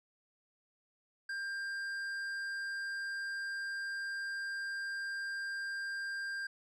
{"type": "tone with tanh clipping", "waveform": "sine", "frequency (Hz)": 1593, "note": "G6", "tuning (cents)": 27, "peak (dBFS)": -38, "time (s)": [1.29, 6.47], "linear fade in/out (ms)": 5, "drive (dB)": 9, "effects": []}